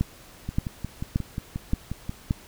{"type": "two click trains", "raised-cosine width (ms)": 5, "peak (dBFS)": [-17, -10], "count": [10, 5], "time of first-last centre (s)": [[0.49, 2.094], [0.01, 2.309]], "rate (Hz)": [5.61, 1.74], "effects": ["pink hiss -49 dBFS RMS until 2.47 s"]}